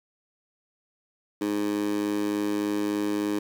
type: tone with high-pass filter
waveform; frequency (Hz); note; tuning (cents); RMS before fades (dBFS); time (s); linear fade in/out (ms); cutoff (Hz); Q
15% pulse; 103.4; G#2; -7; -27; 1.41-3.39; 5; 300; 2.9
effects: 9-bit